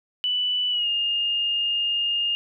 sine tone with pitch glide, 2975 to 2829 Hz, F#7 to F7, +9 to +22 cents, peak -21 dBFS, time 0.24-2.35 s, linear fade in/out 0 ms, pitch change -87 cents, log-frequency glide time 0.7-0.88 s, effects none

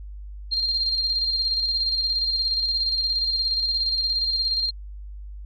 sine tone with tremolo, 4194 Hz, C8, 3 cents sharp, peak -19 dBFS, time 0.51-4.71 s, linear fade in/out 20 ms, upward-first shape square, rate 17 Hz, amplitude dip 35%, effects added 50 Hz sine -34 dBFS peak until 5.45 s + MP3 96 kbps

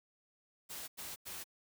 white noise bursts, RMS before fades -45 dBFS, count 3, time 0.69-1.442 s, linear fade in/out 20 ms, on 190 ms, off 91 ms, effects none

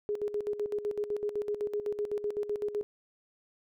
sine tone with tremolo, 415.2 Hz, G#4, in tune, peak -28 dBFS, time 0.09-2.83 s, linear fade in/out 0 ms, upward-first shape square, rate 7.9 Hz, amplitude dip 70%, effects none

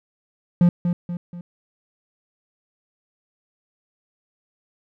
triangle tone with echo, 174.61 Hz, F3, in tune, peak -9 dBFS, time 0.61-0.69 s, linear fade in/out 2 ms, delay 240 ms, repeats 3, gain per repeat -7 dB, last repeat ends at 1.41 s, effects none

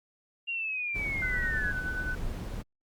sine linear sweep, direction down, 2794 to 1623 Hz, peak -30 dBFS, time 0.47-1.73 s, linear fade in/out 20 ms
brown noise, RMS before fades -35 dBFS, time 0.94-2.63 s, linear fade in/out 20 ms
sine tone with tremolo, 1499 Hz, F#6, 22 cents sharp, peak -30 dBFS, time 1.22-2.15 s, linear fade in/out 2 ms, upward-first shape sine, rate 9.4 Hz, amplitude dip 50%
effects Opus 48 kbps

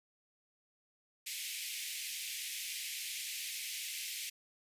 pink high-pass noise, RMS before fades -41 dBFS, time 1.26-4.3 s, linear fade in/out 10 ms, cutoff 2100 Hz, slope 48 dB/octave, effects resampled to 32000 Hz

